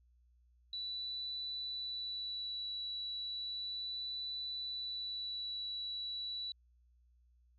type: tone with vibrato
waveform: sine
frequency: 3951 Hz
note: B7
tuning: in tune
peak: -38 dBFS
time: 0.73-6.52 s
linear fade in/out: 2 ms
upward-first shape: sine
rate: 0.34 Hz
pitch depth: 9 cents each way
effects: added 60 Hz sine -65 dBFS peak until 7.58 s + MP3 48 kbps